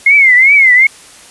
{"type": "tone with vibrato", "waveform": "sine", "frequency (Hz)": 2125, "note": "C7", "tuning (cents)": 26, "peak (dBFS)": -3, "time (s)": [0.06, 0.87], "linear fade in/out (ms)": 5, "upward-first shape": "triangle", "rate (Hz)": 2.6, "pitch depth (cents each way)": 160, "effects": ["white hiss -37 dBFS RMS until 1.3 s", "resampled to 24000 Hz"]}